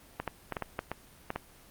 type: clicks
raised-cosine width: 0.5 ms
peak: -17 dBFS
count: 9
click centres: 0.2 / 0.277 / 0.523 / 0.568 / 0.623 / 0.791 / 0.916 / 1.304 / 1.36 s
effects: pink hiss -56 dBFS RMS until 1.7 s + Opus 24 kbps